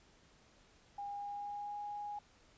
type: tone with pitch glide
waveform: sine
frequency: 810 to 825.1 Hz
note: G#5 to G#5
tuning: -43 to -12 cents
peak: -40 dBFS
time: 0.98-2.19 s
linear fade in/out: 5 ms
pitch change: +31 cents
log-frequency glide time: 1.09-1.79 s
effects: pink hiss -66 dBFS RMS until 2.57 s + resampled to 16000 Hz